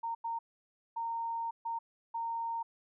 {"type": "tone bursts at uneven times", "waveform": "sine", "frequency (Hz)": 921, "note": "A#5", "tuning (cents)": -21, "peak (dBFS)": -33, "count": 5, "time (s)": [[0.03, 0.15], [0.24, 0.39], [0.96, 1.51], [1.65, 1.79], [2.14, 2.63]], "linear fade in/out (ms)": 10, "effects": []}